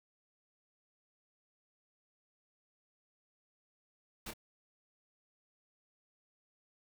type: noise with echo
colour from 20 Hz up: pink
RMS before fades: -43 dBFS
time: 4.26-4.31 s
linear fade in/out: 5 ms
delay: 26 ms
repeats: 1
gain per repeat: -7 dB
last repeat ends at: 4.336 s
effects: none